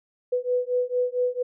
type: beating tone pair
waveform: sine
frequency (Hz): 493.9 / 498.3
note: B4 / B4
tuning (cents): 0 / +15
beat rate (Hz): 4.4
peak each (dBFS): -25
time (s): 0.32-1.43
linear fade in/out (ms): 10
effects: none